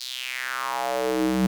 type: tone with high-pass filter sweep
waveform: square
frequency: 63.7 Hz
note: C2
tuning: 46 cents flat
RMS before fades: -26 dBFS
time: 0-1.47 s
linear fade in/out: 10 ms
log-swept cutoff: 4500 to 190 Hz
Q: 3.8
effects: none